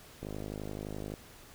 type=click train; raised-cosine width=2 ms; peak=-26 dBFS; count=48; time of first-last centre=0.23-1.139 s; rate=51.7 Hz; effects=pink hiss -54 dBFS RMS until 1.54 s